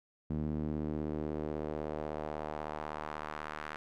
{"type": "tone with band-pass filter sweep", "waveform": "sawtooth", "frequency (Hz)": 76.2, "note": "D#2", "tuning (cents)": -36, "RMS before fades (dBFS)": -38, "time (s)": [0.3, 3.76], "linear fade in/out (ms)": 0, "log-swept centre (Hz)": [210, 1500], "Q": 1.5, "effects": []}